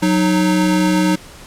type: tone pair together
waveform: square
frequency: 183.73 / 309 Hz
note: F#3 / D#4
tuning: -12 / -12 cents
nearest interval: major sixth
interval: 900 cents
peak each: -16 dBFS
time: 0.02-1.16 s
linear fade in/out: 10 ms
effects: pink hiss -39 dBFS RMS until 1.46 s + low-pass 11000 Hz 12 dB/octave